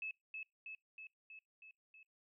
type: tone with echo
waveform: sine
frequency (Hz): 2600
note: E7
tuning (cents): -24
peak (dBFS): -40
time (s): 0.02-0.11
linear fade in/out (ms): 2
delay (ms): 320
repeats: 6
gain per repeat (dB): -3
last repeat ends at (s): 2.03
effects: noise-tail reverb RT60 0.2 s tail -25 dB re dry